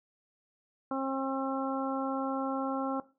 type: harmonic tone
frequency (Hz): 268.2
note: C4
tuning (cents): +43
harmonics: 1 / 2 / 3 / 4 / 5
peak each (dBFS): -33 / -36 / -38 / -39 / -40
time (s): 0.91-3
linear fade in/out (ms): 2
effects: noise-tail reverb RT60 0.3 s tail -17 dB re dry